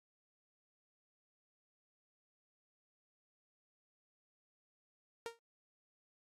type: tone with exponential decay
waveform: sawtooth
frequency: 463.2 Hz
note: A#4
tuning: 11 cents flat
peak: -34 dBFS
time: 5.26-5.39 s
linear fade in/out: 0 ms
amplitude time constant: 28 ms
effects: low-pass 10000 Hz 12 dB/octave + AAC 64 kbps